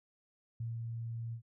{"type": "tone with ADSR envelope", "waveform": "sine", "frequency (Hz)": 115.4, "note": "A#2", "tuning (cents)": -17, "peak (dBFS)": -35, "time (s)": [0.6, 1.42], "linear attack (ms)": 5, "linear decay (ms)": 170, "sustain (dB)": -2, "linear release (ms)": 88, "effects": []}